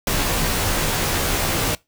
pink noise with comb filter, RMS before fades -21 dBFS, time 0.07-1.75 s, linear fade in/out 2 ms, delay 16 ms, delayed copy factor -0.85, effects noise-tail reverb RT60 0.2 s tail -22 dB re dry

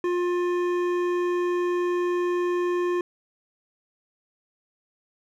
sine tone with hard clipping, 353.9 Hz, F4, 23 cents sharp, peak -24 dBFS, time 0.04-3.01 s, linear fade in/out 2 ms, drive 12 dB, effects none

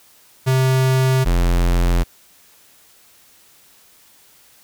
square tone pair in turn, 130.81 / 43.5 Hz, C3 / F1, 0 / -6 cents, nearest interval octave + perfect fifth, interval 1906 cents, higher first, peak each -14 dBFS, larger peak neither, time 0.46-1.25 / 1.25-2.04 s, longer neither, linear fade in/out 20 ms, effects white hiss -51 dBFS RMS until 4.63 s

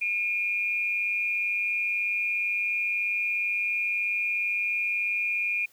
sine tone with amplitude modulation, 2421 Hz, D#7, 48 cents flat, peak -22 dBFS, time 0.01-5.66 s, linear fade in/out 10 ms, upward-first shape sine, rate 198 Hz, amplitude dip 55%, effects white hiss -60 dBFS RMS until 5.72 s

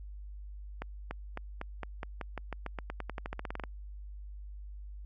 accelerating click train, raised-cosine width 0.5 ms, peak -22 dBFS, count 23, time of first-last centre 0.82-3.638 s, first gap 290 ms, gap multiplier 0.91, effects added 50 Hz sine -42 dBFS peak until 5.05 s + Opus 48 kbps

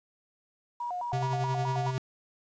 sine tone with vibrato, 830.6 Hz, G#5, in tune, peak -31 dBFS, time 0.8-1.91 s, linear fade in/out 5 ms, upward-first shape square, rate 4.7 Hz, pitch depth 250 cents each way
square tone with tremolo, 130.3 Hz, C3, 7 cents flat, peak -28 dBFS, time 1.13-1.98 s, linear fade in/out 0 ms, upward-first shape sine, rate 11 Hz, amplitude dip 40%
effects resampled to 16000 Hz + 10-bit

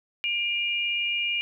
sine tone pair together, 2392 / 2845 Hz, D7 / F7, +31 / +31 cents, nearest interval minor third, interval 300 cents, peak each -27 dBFS, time 0.24-1.41 s, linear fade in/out 0 ms, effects none

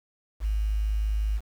sine tone with quantisation, 52.6 Hz, G#1, 23 cents sharp, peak -23 dBFS, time 0.4-1.41 s, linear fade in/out 50 ms, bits 8, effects none

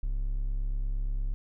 triangle tone, 34.33 Hz, C#1, 16 cents flat, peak -25 dBFS, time 0.03-1.34 s, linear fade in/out 0 ms, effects none

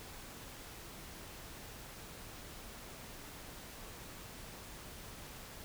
silence, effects pink hiss -50 dBFS RMS until 5.64 s

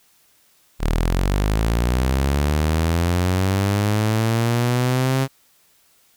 sawtooth linear sweep, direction up, 36.71 to 134.8 Hz, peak -13 dBFS, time 0.79-5.28 s, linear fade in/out 50 ms, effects white hiss -58 dBFS RMS until 6.16 s

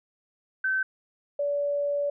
sine tone pair in turn, 1538 / 574.6 Hz, G6 / D5, -33 / -38 cents, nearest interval octave + perfect fourth, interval 1705 cents, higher first, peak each -23 / -24 dBFS, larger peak first, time 0.64-0.83 / 1.39-2.1 s, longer second, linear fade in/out 5 ms, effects none

